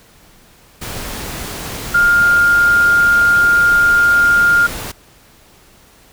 sine tone in noise, 1408 Hz, F6, 14 cents sharp, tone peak -8 dBFS, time 1.94-4.67 s, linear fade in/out 10 ms, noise pink, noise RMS -26 dBFS, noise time 0.81-4.92 s, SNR +15 dB, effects pink hiss -47 dBFS RMS until 6.12 s

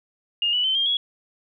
sine tone with pitch steps, 2836 / 2955 / 3078 / 3207 / 3342 Hz, F7 / F#7 / G7 / G7 / G#7, +26 / -3 / -32 / +39 / +10 cents, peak -19 dBFS, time 0.42-0.97 s, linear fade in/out 2 ms, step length 110 ms, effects none

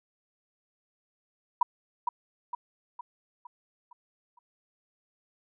sine tone with echo, 970 Hz, B5, 31 cents flat, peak -18 dBFS, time 1.61-1.63 s, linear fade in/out 5 ms, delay 460 ms, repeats 6, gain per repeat -6 dB, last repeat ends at 4.39 s, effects none

